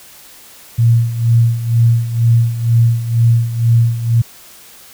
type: tone with tremolo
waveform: sine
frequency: 116.4 Hz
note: A#2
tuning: 2 cents flat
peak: -6 dBFS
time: 0.78-4.22 s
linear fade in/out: 10 ms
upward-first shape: sine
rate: 2.1 Hz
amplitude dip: 75%
effects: white hiss -40 dBFS RMS until 4.93 s